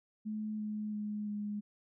sine tone with pitch steps, 214.4 / 212.1 / 209.7 / 207.5 Hz, A3 / G#3 / G#3 / G#3, -45 / +37 / +17 / -1 cents, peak -35 dBFS, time 0.25-1.61 s, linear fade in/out 20 ms, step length 340 ms, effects none

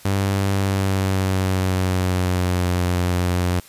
sawtooth tone with pitch glide, 98 to 89.35 Hz, G2 to F2, 0 to +40 cents, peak -14 dBFS, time 0.05-3.6 s, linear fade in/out 5 ms, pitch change -160 cents, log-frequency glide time 0.53-2.73 s, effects white hiss -46 dBFS RMS until 3.68 s + resampled to 32000 Hz

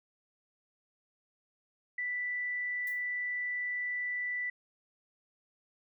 sine tone, 1975.5 Hz, B6, in tune, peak -32 dBFS, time 1.98-4.5 s, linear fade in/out 5 ms
violet noise with exponential decay, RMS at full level -46 dBFS, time 2.87-3.07 s, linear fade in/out 1 ms, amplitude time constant 42 ms
effects none

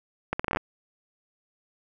accelerating click train, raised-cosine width 0.5 ms, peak -11 dBFS, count 9, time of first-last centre 0.33-0.571 s, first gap 65 ms, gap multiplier 0.76, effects none

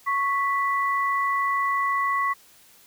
sine tone pair together, 1108 / 1974.2 Hz, C#6 / B6, -1 / -1 cents, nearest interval minor seventh, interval 1000 cents, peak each -22 / -27 dBFS, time 0.06-2.34 s, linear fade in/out 20 ms, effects white hiss -54 dBFS RMS until 2.86 s

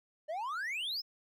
triangle exponential sweep, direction up, 587.3 to 5370 Hz, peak -33 dBFS, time 0.28-1.02 s, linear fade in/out 20 ms, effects none

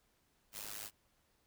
white noise with amplitude modulation, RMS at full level -42 dBFS, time 0.52-0.91 s, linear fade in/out 50 ms, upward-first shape sine, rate 104 Hz, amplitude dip 90%, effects pink hiss -75 dBFS RMS until 1.46 s

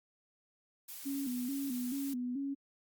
blue noise, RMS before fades -46 dBFS, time 0.88-2.14 s, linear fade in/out 10 ms
sine tone with vibrato, 261.6 Hz, C4, in tune, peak -34 dBFS, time 1.05-2.55 s, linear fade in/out 20 ms, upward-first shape square, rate 2.3 Hz, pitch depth 100 cents each way
effects Opus 48 kbps

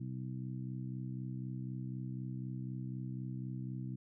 harmonic tone, 64 Hz, C2, 38 cents flat, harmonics 2 / 3 / 4 / 5, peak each -40 / -45 / -49 / -51 dBFS, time 0-3.96 s, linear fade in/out 10 ms, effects none

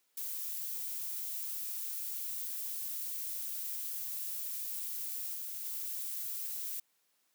violet noise with level steps, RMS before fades -39 / -41 / -39 dBFS, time 0.17-6.8 s, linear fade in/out 5 ms, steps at 5.34 / 5.65 s, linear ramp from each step 2 ms, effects white hiss -75 dBFS RMS until 7.34 s + high-pass 200 Hz 12 dB/octave

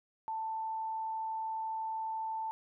sine tone, 886 Hz, A5, 12 cents sharp, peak -34 dBFS, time 0.28-2.51 s, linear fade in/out 0 ms, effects none

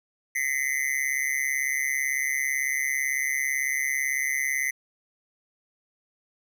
square tone with amplitude modulation, 2032 Hz, B6, 49 cents sharp, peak -21 dBFS, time 0.35-4.71 s, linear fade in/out 10 ms, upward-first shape sine, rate 138 Hz, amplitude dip 95%, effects none

